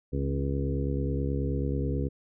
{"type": "harmonic tone with a mistuned harmonic", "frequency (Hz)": 69.3, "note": "C#2", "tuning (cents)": 0, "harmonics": [1, 2, 3, 4, 5, 6, 7], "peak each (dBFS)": [-30, -31, -39, -34, -40, -37, -38], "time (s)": [0.12, 2.09], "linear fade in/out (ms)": 20, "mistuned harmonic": 4, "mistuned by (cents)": -16, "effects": []}